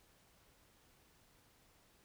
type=silence; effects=pink hiss -69 dBFS RMS until 2.04 s